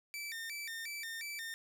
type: tone with vibrato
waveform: sawtooth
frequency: 2054 Hz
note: C7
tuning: 33 cents flat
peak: -37 dBFS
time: 0.14-1.54 s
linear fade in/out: 0 ms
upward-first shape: square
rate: 2.8 Hz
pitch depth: 210 cents each way
effects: none